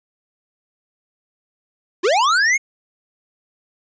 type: linear sweep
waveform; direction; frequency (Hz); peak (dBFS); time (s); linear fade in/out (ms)
square; up; 318.3 to 2220; -14; 2.03-2.58; 20
effects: resampled to 16000 Hz